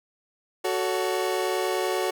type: chord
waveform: 30% pulse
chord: F# minor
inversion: none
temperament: equal with one note detuned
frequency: 370 / 440 / 562.8 Hz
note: F#4 / A4 / C#5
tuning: 0 / 0 / +26 cents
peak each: -24 / -27 / -28 dBFS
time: 0.64-2.11 s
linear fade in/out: 10 ms
effects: none